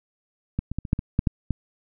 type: clicks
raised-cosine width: 5 ms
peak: -12 / -17 / -14 / -21 / -7 / -15 / -7 / -7 / -11 dBFS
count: 9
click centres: 0.59 / 0.716 / 0.786 / 0.852 / 0.931 / 0.991 / 1.191 / 1.272 / 1.507 s
effects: none